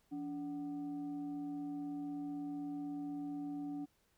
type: tone with frequency modulation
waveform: sine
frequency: 288.1 Hz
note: D4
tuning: 33 cents flat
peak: -39 dBFS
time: 0.11-3.86 s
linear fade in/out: 20 ms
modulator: 458 Hz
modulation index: 0.38
effects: pink hiss -75 dBFS RMS until 4.17 s